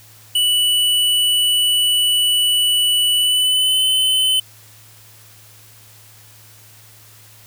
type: tone with pitch glide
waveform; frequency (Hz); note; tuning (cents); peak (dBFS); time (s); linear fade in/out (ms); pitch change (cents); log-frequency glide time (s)
square; 2960 to 3040; F#7 to F#7; 0 to +46; -14; 0.35-4.4; 5; +46; 3.14-3.83
effects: added 108 Hz sine -48 dBFS peak until 7.46 s + white hiss -46 dBFS RMS until 7.46 s